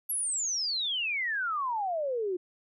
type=exponential sweep; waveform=sine; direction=down; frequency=11640 to 349.2 Hz; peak=-28 dBFS; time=0.09-2.37 s; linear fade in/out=10 ms; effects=none